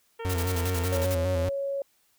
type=harmonic tone; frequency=457.6 Hz; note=A#4; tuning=32 cents flat; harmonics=1 / 2 / 3 / 4 / 5 / 6 / 7; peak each=-35 / -41 / -45 / -47 / -49 / -51 / -52 dBFS; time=0.19-1.05 s; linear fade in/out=10 ms
type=tone with vibrato; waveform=45% pulse; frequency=88.5 Hz; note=F2; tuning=23 cents sharp; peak=-26 dBFS; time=0.25-1.49 s; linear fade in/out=0 ms; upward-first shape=square; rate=5 Hz; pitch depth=66 cents each way
type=noise with tremolo; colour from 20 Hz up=white; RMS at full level=-35 dBFS; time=0.29-1.15 s; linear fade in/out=10 ms; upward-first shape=square; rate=11 Hz; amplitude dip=75%
type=tone; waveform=sine; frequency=554.4 Hz; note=C#5; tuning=in tune; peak=-27 dBFS; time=0.92-1.82 s; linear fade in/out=2 ms
effects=white hiss -67 dBFS RMS until 2.18 s